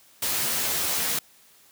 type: noise with comb filter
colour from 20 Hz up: white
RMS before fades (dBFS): -26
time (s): 0.22-1.19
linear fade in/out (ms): 5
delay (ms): 13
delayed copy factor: +0.7
effects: white hiss -56 dBFS RMS until 1.71 s + high-pass 80 Hz 12 dB/octave